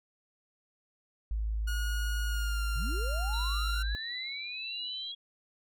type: tone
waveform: sine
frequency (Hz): 53.7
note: A1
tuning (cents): -41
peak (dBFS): -29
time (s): 1.31-3.95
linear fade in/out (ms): 0
type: tone with pitch glide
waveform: sawtooth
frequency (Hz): 1443 to 1392.2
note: F#6 to F6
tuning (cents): -44 to -6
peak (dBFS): -33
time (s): 1.67-3.83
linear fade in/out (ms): 10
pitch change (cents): -62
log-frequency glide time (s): 2.26-2.62
type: linear sweep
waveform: sine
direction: up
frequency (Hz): 87.31 to 3322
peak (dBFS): -39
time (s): 2.75-5.15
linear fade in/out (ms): 10
type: tone with tremolo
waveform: sine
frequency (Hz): 3964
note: B7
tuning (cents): +6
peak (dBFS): -36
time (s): 3.33-5.12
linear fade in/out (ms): 5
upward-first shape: triangle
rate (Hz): 1.5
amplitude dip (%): 40
effects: none